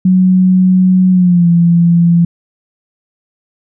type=tone with pitch glide; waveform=sine; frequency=185 to 170.63 Hz; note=F#3 to F3; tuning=0 to -40 cents; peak=-5 dBFS; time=0.05-2.25 s; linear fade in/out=5 ms; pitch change=-140 cents; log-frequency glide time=1.11-1.48 s; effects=none